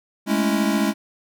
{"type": "chord", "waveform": "square", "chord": "A major seventh", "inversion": "third", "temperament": "equal with one note detuned", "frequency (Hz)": [207.7, 221.8, 277.2, 329.6], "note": ["G#3", "A3", "C#4", "E4"], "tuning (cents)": [0, 14, 0, 0], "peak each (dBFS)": [-22, -27, -25, -26], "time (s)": [0.26, 0.94], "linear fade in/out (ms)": 50, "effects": []}